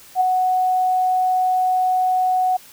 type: tone with ADSR envelope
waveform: sine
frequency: 740 Hz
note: F#5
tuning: in tune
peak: -11 dBFS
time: 0.15-2.57 s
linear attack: 59 ms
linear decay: 5 ms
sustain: -4 dB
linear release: 9 ms
effects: white hiss -45 dBFS RMS until 2.72 s